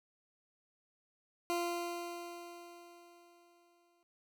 20% pulse tone with exponential decay, 345.8 Hz, F4, 17 cents flat, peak -27 dBFS, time 1.5-4.03 s, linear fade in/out 0 ms, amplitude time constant 550 ms, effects none

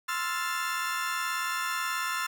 35% pulse chord, F major seventh, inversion second, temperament equal, 1046.5 / 1318.5 / 1396.9 / 1760 Hz, C6 / E6 / F6 / A6, 0 / 0 / 0 / 0 cents, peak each -33 dBFS, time 0.08-2.27 s, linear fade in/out 10 ms, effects none

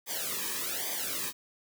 white noise with flanger, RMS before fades -34 dBFS, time 0.06-1.33 s, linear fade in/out 50 ms, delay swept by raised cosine 0.72 to 1.45 ms, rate 1.2 Hz, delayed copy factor -0.95, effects none

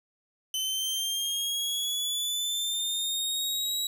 sawtooth linear sweep, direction up, 3043 to 3874 Hz, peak -25 dBFS, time 0.54-3.87 s, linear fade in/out 2 ms, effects none

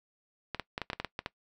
clicks, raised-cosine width 0.3 ms, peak -17 dBFS, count 10, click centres 0.547 / 0.597 / 0.779 / 0.817 / 0.901 / 0.932 / 1 / 1.047 / 1.191 / 1.261 s, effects noise-tail reverb RT60 0.1 s tail -20 dB re dry

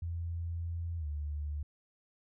sine tone with pitch glide, 84.5 to 73.99 Hz, E2 to D2, +43 to +13 cents, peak -34 dBFS, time 0.02-1.63 s, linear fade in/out 5 ms, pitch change -230 cents, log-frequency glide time 0.98-1.06 s, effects none

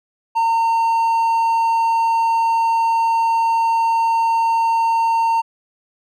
triangle tone, 913 Hz, A#5, 36 cents flat, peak -12 dBFS, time 0.35-5.42 s, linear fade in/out 20 ms, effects none

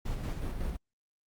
brown noise with tremolo, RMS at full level -33 dBFS, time 0.05-0.77 s, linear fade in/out 10 ms, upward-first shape square, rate 5.4 Hz, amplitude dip 35%, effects Opus 48 kbps

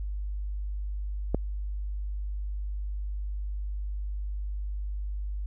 click, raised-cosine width 2 ms, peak -12 dBFS, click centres 1.346 s, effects added 50 Hz sine -30 dBFS peak until 5.46 s

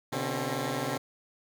10% pulse tone cluster, 125.6 / 145.3 / 268.1 Hz, B2 / D3 / C4, +30 / -18 / +42 cents, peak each -26 dBFS, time 0.12-0.98 s, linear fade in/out 10 ms, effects none

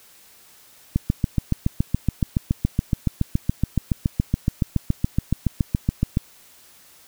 click train, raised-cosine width 5 ms, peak -6 dBFS, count 38, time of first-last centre 0.96-6.171 s, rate 7.1 Hz, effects white hiss -51 dBFS RMS until 7.07 s

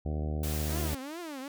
harmonic tone, 76 Hz, D#2, 40 cents flat, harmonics 1 / 2 / 3 / 4 / 5 / 6 / 7 / 8 / 9 / 10, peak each -31 / -37 / -41 / -43 / -45 / -47 / -48 / -49 / -50 / -51 dBFS, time 0.05-0.95 s, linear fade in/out 10 ms
white noise, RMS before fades -39 dBFS, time 0.43-0.95 s, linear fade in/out 5 ms
sawtooth tone with vibrato, 302.1 Hz, D4, 49 cents sharp, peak -34 dBFS, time 0.7-1.48 s, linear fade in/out 2 ms, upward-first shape triangle, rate 2.5 Hz, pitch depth 300 cents each way
effects none

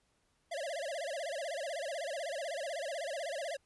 square tone with vibrato, 613 Hz, D#5, 26 cents flat, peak -37 dBFS, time 0.51-3.57 s, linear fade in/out 10 ms, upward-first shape sine, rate 16 Hz, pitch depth 220 cents each way, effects pink hiss -75 dBFS RMS until 3.65 s + resampled to 24000 Hz

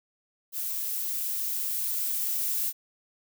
violet noise with level ramp, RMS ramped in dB -32 to -28 dBFS, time 0.52-2.73 s, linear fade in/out 50 ms, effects none

